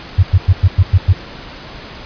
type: tone bursts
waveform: sine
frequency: 92.5 Hz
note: F#2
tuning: in tune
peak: -4 dBFS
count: 7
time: 0.18-1.131 s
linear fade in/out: 10 ms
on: 51 ms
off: 99 ms
effects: pink hiss -32 dBFS RMS until 2.05 s + resampled to 11025 Hz